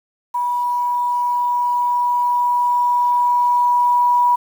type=tone with level ramp; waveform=sine; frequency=973 Hz; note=B5; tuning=26 cents flat; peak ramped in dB=-17 to -11 dBFS; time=0.34-4.36 s; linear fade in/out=10 ms; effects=7-bit